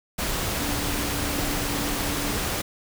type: tone in noise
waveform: sine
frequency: 289.3 Hz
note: D4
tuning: 26 cents flat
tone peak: -33 dBFS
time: 0.6-2.33 s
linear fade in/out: 10 ms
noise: pink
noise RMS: -27 dBFS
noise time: 0.18-2.62 s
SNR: -9 dB
effects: none